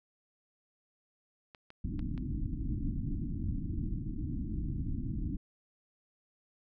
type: clicks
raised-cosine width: 0.3 ms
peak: -34 dBFS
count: 4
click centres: 1.548 / 1.704 / 1.993 / 2.178 s
type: low-pass noise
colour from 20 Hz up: pink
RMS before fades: -35 dBFS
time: 1.84-5.37 s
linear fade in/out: 5 ms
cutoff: 320 Hz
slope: 96 dB/octave
effects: none